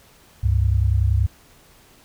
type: tone pair together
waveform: sine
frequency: 69.3 / 99.79 Hz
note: C#2 / G2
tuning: 0 / +31 cents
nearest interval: tritone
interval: 631 cents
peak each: -18 dBFS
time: 0.43-1.27 s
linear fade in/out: 10 ms
effects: pink hiss -52 dBFS RMS until 2.04 s